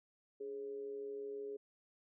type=tone with amplitude modulation; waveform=sine; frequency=415.3 Hz; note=G#4; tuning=in tune; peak=-39 dBFS; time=0.4-1.57 s; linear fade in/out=10 ms; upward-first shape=sine; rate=126 Hz; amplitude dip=50%; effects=none